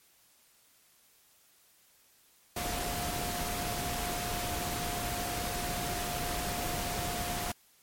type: tone in noise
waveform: sine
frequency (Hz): 709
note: F5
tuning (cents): +26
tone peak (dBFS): -38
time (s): 2.56-7.52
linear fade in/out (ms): 5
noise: pink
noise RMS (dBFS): -35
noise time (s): 2.56-7.52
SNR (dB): -6
effects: white hiss -64 dBFS RMS until 7.82 s + MP3 64 kbps